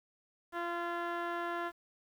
15% pulse tone with low-pass filter, 344 Hz, F4, 26 cents flat, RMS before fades -37 dBFS, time 0.52-1.72 s, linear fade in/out 50 ms, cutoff 2000 Hz, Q 2.1, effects 10-bit

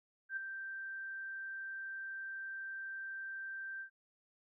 sine tone with ADSR envelope, 1568 Hz, G6, in tune, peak -34 dBFS, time 0.29-3.9 s, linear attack 78 ms, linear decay 8 ms, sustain -7 dB, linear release 92 ms, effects none

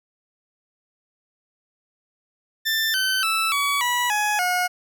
20% pulse tone with pitch steps, 1779 / 1530.9 / 1317.4 / 1133.7 / 975.6 / 839.6 / 722.5 Hz, A6 / G6 / E6 / C#6 / B5 / G#5 / F#5, +19 / -41 / -1 / +39 / -21 / +19 / -41 cents, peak -15 dBFS, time 2.65-4.68 s, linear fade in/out 20 ms, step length 290 ms, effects none

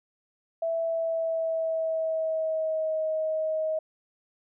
sine tone with pitch glide, 660 to 630.2 Hz, E5 to D#5, +2 to +22 cents, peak -25 dBFS, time 0.62-3.79 s, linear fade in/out 5 ms, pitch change -80 cents, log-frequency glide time 0.83-3 s, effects none

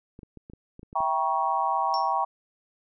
clicks, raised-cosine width 3 ms, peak -31 dBFS, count 9, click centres 0.191 / 0.232 / 0.373 / 0.499 / 0.535 / 0.794 / 0.831 / 0.929 / 1.005 s
sine chord, E diminished seventh, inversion none, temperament equal with one note detuned, 659.3 / 784 / 952.5 / 1108.7 Hz, E5 / G5 / Bb5 / Db6, 0 / 0 / +37 / 0 cents, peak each -33 / -27 / -27 / -28 dBFS, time 0.95-2.25 s, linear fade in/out 10 ms
sine tone with exponential decay, 5450 Hz, F8, 43 cents flat, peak -28 dBFS, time 1.94-2.13 s, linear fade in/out 0 ms, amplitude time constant 41 ms
effects none

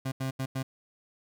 30% pulse tone bursts at uneven times, 132.5 Hz, C3, 22 cents sharp, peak -27 dBFS, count 4, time 0.05-0.12 / 0.2-0.31 / 0.39-0.46 / 0.55-0.63 s, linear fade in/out 10 ms, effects none

